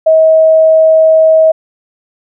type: tone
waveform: sine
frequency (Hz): 638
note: D#5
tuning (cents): +43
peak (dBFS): -3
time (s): 0.06-1.52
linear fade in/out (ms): 10
effects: none